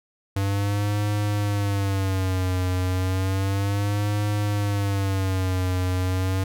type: tone with vibrato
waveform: square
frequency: 97.6 Hz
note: G2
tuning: 7 cents flat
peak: -22 dBFS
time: 0.36-6.44 s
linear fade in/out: 5 ms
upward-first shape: sine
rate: 0.32 Hz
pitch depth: 110 cents each way
effects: none